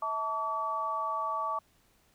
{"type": "tone cluster", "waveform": "sine", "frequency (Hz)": [646, 885, 1144], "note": ["E5", "A5", "D6"], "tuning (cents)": [-35, 10, -46], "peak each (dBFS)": [-39, -36, -31], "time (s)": [0.02, 1.59], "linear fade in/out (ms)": 5, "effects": ["pink hiss -67 dBFS RMS until 2.14 s"]}